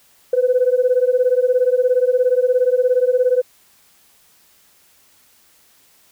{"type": "beating tone pair", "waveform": "sine", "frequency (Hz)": [493.9, 510.9], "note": ["B4", "C5"], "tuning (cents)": [0, -41], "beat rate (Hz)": 17, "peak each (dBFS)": -15, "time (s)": [0.33, 3.42], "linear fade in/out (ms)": 5, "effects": ["tanh soft clip ceiling -6 dBFS", "white hiss -54 dBFS RMS until 6.11 s"]}